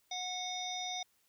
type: harmonic tone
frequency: 731 Hz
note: F#5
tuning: 21 cents flat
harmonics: 1 / 3 / 5 / 7 / 8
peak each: -41 / -46 / -40 / -49 / -45 dBFS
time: 0.11-1.03 s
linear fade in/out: 5 ms
effects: white hiss -73 dBFS RMS until 1.28 s